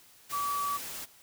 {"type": "tone in noise", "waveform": "sine", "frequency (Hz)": 1146, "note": "D6", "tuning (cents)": -43, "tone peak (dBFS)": -29, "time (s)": [0.32, 0.78], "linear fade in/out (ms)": 20, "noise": "white", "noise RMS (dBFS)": -40, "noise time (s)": [0.29, 1.06], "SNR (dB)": 8, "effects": ["white hiss -58 dBFS RMS until 1.22 s"]}